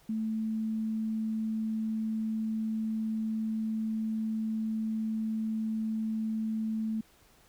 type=tone; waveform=sine; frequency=220 Hz; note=A3; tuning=in tune; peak=-29 dBFS; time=0.09-7.01 s; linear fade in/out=5 ms; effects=pink hiss -62 dBFS RMS until 7.48 s